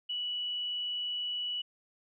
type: tone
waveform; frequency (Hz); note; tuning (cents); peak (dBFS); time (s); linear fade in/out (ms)
sine; 2947; F#7; -8; -32; 0.09-1.62; 10
effects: none